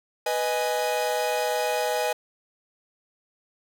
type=chord; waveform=45% pulse; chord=G# minor; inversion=first; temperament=equal; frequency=493.9 / 622.3 / 830.6 Hz; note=B4 / D#5 / G#5; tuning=0 / 0 / 0 cents; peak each=-28 dBFS; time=0.26-2.13 s; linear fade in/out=5 ms; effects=none